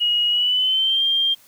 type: tone with pitch glide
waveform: sine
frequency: 2893 to 3191 Hz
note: F#7 to G7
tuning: -40 to +30 cents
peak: -16 dBFS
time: 0-1.35 s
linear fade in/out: 20 ms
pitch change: +170 cents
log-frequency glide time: 0.29-1.03 s
effects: white hiss -52 dBFS RMS until 1.47 s